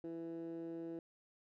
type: tone with band-pass filter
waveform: 15% pulse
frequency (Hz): 165.9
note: E3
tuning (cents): +11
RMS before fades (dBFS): -45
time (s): 0.04-0.99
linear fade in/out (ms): 2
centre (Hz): 360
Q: 3.1
effects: none